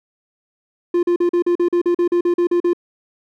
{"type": "tone bursts", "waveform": "triangle", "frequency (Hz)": 349.2, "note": "F4", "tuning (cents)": 0, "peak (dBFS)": -11, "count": 14, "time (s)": [0.94, 2.733], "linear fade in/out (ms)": 5, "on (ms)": 90, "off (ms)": 41, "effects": []}